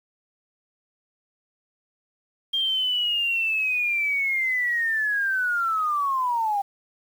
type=linear sweep; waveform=sine; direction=down; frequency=3212 to 784 Hz; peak=-21 dBFS; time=2.53-6.62 s; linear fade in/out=10 ms; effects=8-bit